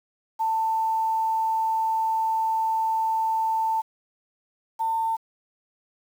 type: tone pair in turn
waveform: sine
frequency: 890 / 898.8 Hz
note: A5 / A5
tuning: +20 / +37 cents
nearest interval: unison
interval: 17 cents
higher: second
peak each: -21 / -22 dBFS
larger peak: first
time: 0.39-3.82 / 4.79-5.17 s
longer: first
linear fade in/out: 20 ms
effects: 8-bit